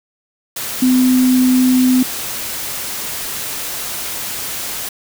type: tone in noise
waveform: sine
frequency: 254.5 Hz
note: C4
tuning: 48 cents flat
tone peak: -9 dBFS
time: 0.82-2.03 s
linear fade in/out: 5 ms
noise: white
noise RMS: -24 dBFS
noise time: 0.56-4.89 s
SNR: +12 dB
effects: none